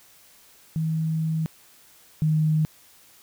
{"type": "tone pair in turn", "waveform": "sine", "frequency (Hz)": [159.6, 155.5], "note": ["D#3", "D#3"], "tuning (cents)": [44, -1], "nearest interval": "unison", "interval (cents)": 45, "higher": "first", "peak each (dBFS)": [-22, -18], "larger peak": "second", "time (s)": [[0.76, 1.46], [2.22, 2.65]], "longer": "first", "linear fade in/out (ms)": 0, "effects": ["white hiss -54 dBFS RMS until 3.22 s"]}